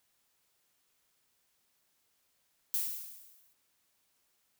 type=noise with exponential decay; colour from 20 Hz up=violet; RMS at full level=-30 dBFS; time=2.74-3.53 s; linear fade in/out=0 ms; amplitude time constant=170 ms; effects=white hiss -75 dBFS RMS until 4.59 s